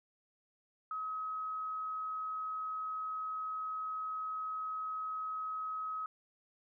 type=tone; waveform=sine; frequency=1274 Hz; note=D#6; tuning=41 cents sharp; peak=-36 dBFS; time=0.91-6.06 s; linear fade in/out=2 ms; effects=none